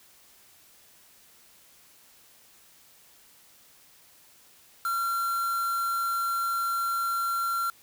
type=tone with quantisation; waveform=triangle; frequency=1369 Hz; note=F6; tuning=35 cents flat; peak=-24 dBFS; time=4.85-7.7 s; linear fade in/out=2 ms; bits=6; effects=white hiss -57 dBFS RMS until 7.82 s